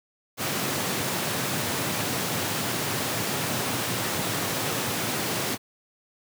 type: high-pass noise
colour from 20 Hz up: pink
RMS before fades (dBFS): -28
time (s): 0.37-5.58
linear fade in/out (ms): 50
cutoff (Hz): 100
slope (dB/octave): 48
effects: none